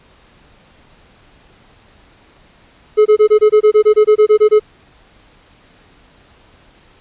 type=tone bursts; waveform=triangle; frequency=426.1 Hz; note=G#4; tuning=44 cents sharp; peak=-3 dBFS; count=15; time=2.97-4.597 s; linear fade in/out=20 ms; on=87 ms; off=23 ms; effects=pink hiss -48 dBFS RMS until 7 s + resampled to 8000 Hz